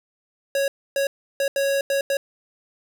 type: tone bursts at uneven times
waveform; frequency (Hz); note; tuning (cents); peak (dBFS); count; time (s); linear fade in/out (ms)
square; 553; C#5; -4; -20; 6; 0.55-0.68 / 0.96-1.07 / 1.4-1.48 / 1.56-1.81 / 1.9-2.01 / 2.1-2.17; 2
effects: none